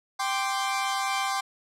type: chord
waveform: sawtooth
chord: G suspended fourth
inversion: none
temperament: equal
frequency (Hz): 784 / 1046.5 / 1174.7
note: G5 / C6 / D6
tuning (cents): 0 / 0 / 0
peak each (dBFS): -25 / -27 / -28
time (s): 0.19-1.41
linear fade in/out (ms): 10
effects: low-pass 10000 Hz 12 dB/octave